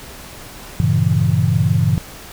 sine chord, G diminished seventh, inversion none, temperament equal, 98 / 116.54 / 138.59 / 164.81 Hz, G2 / Bb2 / Db3 / Fb3, 0 / 0 / 0 / 0 cents, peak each -18 dBFS, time 0.8-1.98 s, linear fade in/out 0 ms, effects pink hiss -36 dBFS RMS until 2.32 s

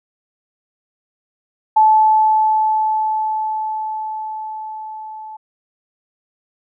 sine tone with level ramp, 868 Hz, A5, 24 cents flat, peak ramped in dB -7 to -30 dBFS, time 1.76-5.37 s, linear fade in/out 10 ms, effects none

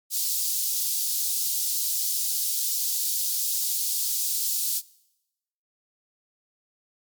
white high-pass noise, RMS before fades -26 dBFS, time 0.1-4.82 s, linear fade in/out 50 ms, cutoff 4200 Hz, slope 24 dB/octave, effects noise-tail reverb RT60 0.9 s tail -22 dB re dry + MP3 96 kbps

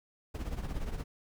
brown noise with tremolo, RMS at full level -33 dBFS, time 0.34-1.04 s, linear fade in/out 10 ms, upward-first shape triangle, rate 17 Hz, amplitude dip 75%, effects none

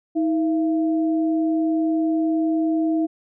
sine tone pair together, 319.3 / 677.6 Hz, D#4 / E5, +45 / +48 cents, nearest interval octave + minor second, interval 1303 cents, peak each -18 / -29 dBFS, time 0.15-3.07 s, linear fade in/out 20 ms, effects none

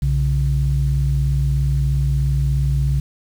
sine tone pair together, 61.68 / 138.59 Hz, B1 / C#3, -2 / 0 cents, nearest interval octave + major second, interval 1402 cents, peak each -17 dBFS, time 0.02-3 s, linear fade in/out 5 ms, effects tanh soft clip ceiling -8 dBFS + 7-bit

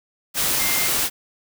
sine tone in noise, 2100 Hz, C7, 6 cents sharp, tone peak -27 dBFS, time 0.57-0.9 s, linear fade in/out 50 ms, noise white, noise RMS -21 dBFS, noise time 0.34-1.1 s, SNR -9 dB, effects none

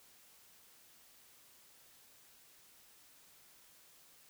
silence, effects white hiss -63 dBFS RMS until 4.29 s

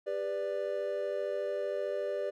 triangle chord, G major, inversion none, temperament equal with one note detuned, 398.8 / 493.9 / 587.3 Hz, G4 / B4 / D5, +30 / 0 / 0 cents, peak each -35 / -36 / -32 dBFS, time 0.06-2.31 s, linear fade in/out 20 ms, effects none

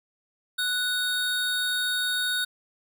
square tone pair together, 1480 / 3729 Hz, F#6 / A#7, 0 / 0 cents, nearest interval octave + major third, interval 1600 cents, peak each -28 dBFS, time 0.58-2.45 s, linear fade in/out 10 ms, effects none

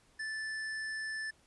sine tone with tanh clipping, 1754 Hz, A6, 6 cents flat, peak -38 dBFS, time 0.19-1.31 s, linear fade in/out 10 ms, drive 14 dB, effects pink hiss -67 dBFS RMS until 1.46 s + resampled to 24000 Hz

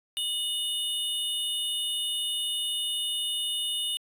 square tone pair together, 2932 / 3600 Hz, F#7 / A7, -16 / +39 cents, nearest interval major third, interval 355 cents, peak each -30 / -33 dBFS, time 0.17-3.97 s, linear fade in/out 0 ms, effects resampled to 32000 Hz

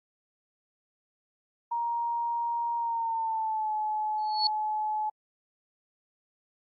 sine tone with pitch glide, 939 to 856.1 Hz, A#5 to A5, +12 to -48 cents, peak -27 dBFS, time 1.71-5.1 s, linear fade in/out 10 ms, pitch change -160 cents, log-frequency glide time 2.77-3.73 s
sine tone with exponential growth, 4400 Hz, C#8, 14 cents flat, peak -20 dBFS, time 4.18-4.47 s, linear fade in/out 2 ms, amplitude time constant 61 ms
effects AAC 48 kbps

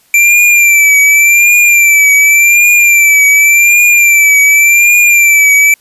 square tone with vibrato, 2349 Hz, D7, in tune, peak -4 dBFS, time 0.14-5.74 s, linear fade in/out 2 ms, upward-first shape triangle, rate 0.88 Hz, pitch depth 62 cents each way, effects white hiss -49 dBFS RMS until 5.8 s + resampled to 32000 Hz

